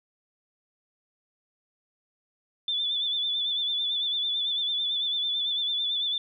sine tone with vibrato, 3500 Hz, A7, 10 cents flat, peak -25 dBFS, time 2.68-6.18 s, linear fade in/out 2 ms, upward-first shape sine, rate 9 Hz, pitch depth 50 cents each way, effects none

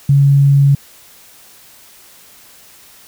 sine tone, 140 Hz, C#3, 18 cents sharp, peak -6 dBFS, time 0.09-0.75 s, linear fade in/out 5 ms, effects white hiss -43 dBFS RMS until 3.07 s

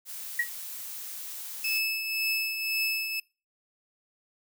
blue noise, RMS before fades -39 dBFS, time 0.05-1.81 s, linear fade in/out 50 ms
sine tone with exponential decay, 1908 Hz, A#6, 40 cents sharp, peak -20 dBFS, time 0.39-0.51 s, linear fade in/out 5 ms, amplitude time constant 25 ms
30% pulse tone with tremolo, 2611 Hz, E7, 17 cents flat, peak -22 dBFS, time 1.64-3.2 s, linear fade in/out 5 ms, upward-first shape triangle, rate 1.9 Hz, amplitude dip 55%
effects noise-tail reverb RT60 0.3 s tail -23 dB re dry

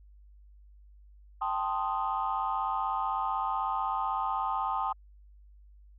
sine chord, A half-diminished seventh, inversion third, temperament equal, 784 / 880 / 1046.5 / 1244.5 Hz, G5 / A5 / C6 / Eb6, 0 / 0 / 0 / 0 cents, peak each -33 dBFS, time 1.41-4.93 s, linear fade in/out 10 ms, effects tanh soft clip ceiling -20 dBFS + added 50 Hz sine -52 dBFS peak until 5.98 s

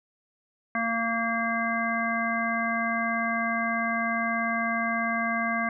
harmonic tone, 229.6 Hz, A#3, 26 cents flat, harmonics 1 / 3 / 5 / 7 / 9, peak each -31 / -31 / -31 / -31 / -31 dBFS, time 0.75-5.69 s, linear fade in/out 2 ms, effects none

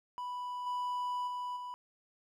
triangle tone with level steps, 987.8 Hz, B5, in tune, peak -35 / -31 / -34 / -38 dBFS, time 0.18-1.74 s, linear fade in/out 0 ms, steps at 0.66 / 1.27 / 1.56 s, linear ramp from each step 10 ms, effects none

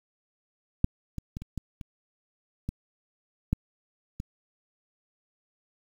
clicks, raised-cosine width 5 ms, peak -8 / -21 / -22 / -27 / -20 / -27 / -18 / -11 / -21 dBFS, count 9, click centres 0.844 / 1.183 / 1.369 / 1.42 / 1.577 / 1.812 / 2.69 / 3.53 / 4.201 s, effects 8-bit

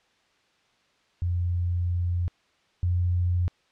sine tone pair in turn, 87.8 / 88.62 Hz, F2 / F2, +10 / +26 cents, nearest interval unison, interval 16 cents, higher second, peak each -23 / -21 dBFS, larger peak second, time 1.22-2.28 / 2.83-3.48 s, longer first, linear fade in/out 0 ms, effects white hiss -65 dBFS RMS until 3.71 s + low-pass 4000 Hz 12 dB/octave

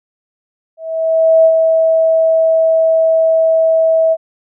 sine tone with ADSR envelope, 648 Hz, E5, 30 cents flat, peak -4 dBFS, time 0.77-4.17 s, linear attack 680 ms, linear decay 65 ms, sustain -4 dB, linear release 48 ms, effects none

